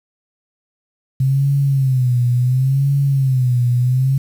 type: tone with vibrato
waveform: sine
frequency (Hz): 130.81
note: C3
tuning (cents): 0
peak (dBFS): -12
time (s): 1.2-4.18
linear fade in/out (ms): 5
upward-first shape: sine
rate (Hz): 0.71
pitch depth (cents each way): 120
effects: 7-bit